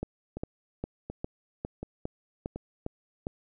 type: two click trains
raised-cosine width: 2 ms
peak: -19 / -23 dBFS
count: 9 / 4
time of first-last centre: 0.03-3.269 / 0.37-2.56 s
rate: 2.47 / 1.37 Hz
effects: none

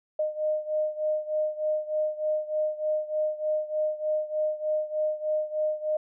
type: beating tone pair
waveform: sine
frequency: 613 / 616.3 Hz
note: D#5 / D#5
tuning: -26 / -17 cents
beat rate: 3.3 Hz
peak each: -27 / -30 dBFS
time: 0.19-5.97 s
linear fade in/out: 5 ms
effects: none

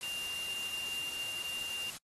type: tone in noise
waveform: sine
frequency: 2794 Hz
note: F7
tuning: in tune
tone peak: -36 dBFS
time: 0.03-1.9 s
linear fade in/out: 0 ms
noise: white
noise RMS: -44 dBFS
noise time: 0.01-1.97 s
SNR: +5 dB
effects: noise-tail reverb RT60 0.1 s tail -25 dB re dry + AAC 32 kbps

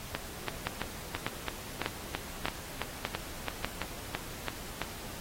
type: two click trains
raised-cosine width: 0.3 ms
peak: -15 / -14 dBFS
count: 15 / 6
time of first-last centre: 0.15-4.817 / 0.67-3.646 s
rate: 3 / 1.68 Hz
effects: pink hiss -44 dBFS RMS until 5.2 s + AAC 48 kbps

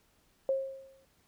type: tone with exponential decay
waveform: sine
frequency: 537 Hz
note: C5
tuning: 45 cents sharp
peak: -24 dBFS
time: 0.49-1.05 s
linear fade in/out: 1 ms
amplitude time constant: 120 ms
effects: pink hiss -69 dBFS RMS until 1.27 s

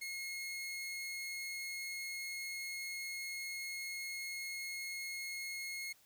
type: tone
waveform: sawtooth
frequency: 2161 Hz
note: C#7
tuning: 45 cents flat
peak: -37 dBFS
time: 0.01-5.93 s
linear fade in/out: 10 ms
effects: white hiss -67 dBFS RMS until 6.05 s

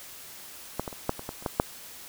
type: clicks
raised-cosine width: 1 ms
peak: -13 / -19 / -27 / -10 / -23 / -19 / -30 / -13 / -6 dBFS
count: 9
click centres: 0.796 / 0.878 / 0.928 / 1.094 / 1.194 / 1.291 / 1.425 / 1.462 / 1.599 s
effects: white hiss -45 dBFS RMS until 2.08 s

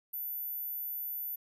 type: tone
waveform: sine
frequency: 14020 Hz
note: A9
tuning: 7 cents flat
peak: -35 dBFS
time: 0.13-1.36 s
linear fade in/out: 10 ms
effects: none

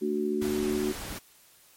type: harmonic tone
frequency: 74.2 Hz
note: D2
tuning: 18 cents sharp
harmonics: 3 / 4 / 5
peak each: -31 / -32 / -28 dBFS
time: 0.01-0.93 s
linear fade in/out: 20 ms
type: noise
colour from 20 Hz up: pink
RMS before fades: -38 dBFS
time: 0.41-1.19 s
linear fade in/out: 10 ms
effects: white hiss -58 dBFS RMS until 1.76 s + MP3 64 kbps

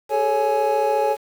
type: tone cluster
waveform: triangle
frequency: 403.9 / 438.1 / 554 / 839 Hz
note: G#4 / A4 / C#5 / G#5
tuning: -48 / -7 / -1 / +17 cents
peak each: -26 / -21 / -20 / -19 dBFS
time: 0.09-1.17 s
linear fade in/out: 50 ms
effects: 7-bit

